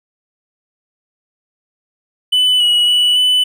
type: tone with pitch steps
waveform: triangle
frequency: 2998 / 2921 / 2952 / 3000 Hz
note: F#7 / F#7 / F#7 / F#7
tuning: +22 / -23 / -5 / +23 cents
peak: -8 dBFS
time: 2.32-3.44 s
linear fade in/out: 10 ms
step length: 280 ms
effects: none